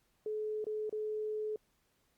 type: tone with dropouts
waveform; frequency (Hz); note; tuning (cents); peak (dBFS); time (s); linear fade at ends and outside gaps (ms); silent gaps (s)
sine; 428.6; A4; -45; -34; 0.26-1.56; 2; 0.643-0.667 / 0.895-0.926
effects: pink hiss -75 dBFS RMS until 2.17 s + Opus 48 kbps